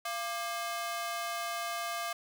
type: ring-modulated tone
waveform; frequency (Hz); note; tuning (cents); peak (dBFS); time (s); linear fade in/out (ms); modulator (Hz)
sawtooth; 937; A#5; +9; -27; 0.05-2.13; 5; 250
effects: none